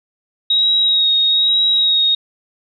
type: tone with vibrato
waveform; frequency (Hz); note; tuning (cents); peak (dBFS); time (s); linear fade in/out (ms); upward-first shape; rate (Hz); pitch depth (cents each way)
sine; 3790; A#7; +28; -11; 0.5-2.15; 5; sine; 1.1; 25
effects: none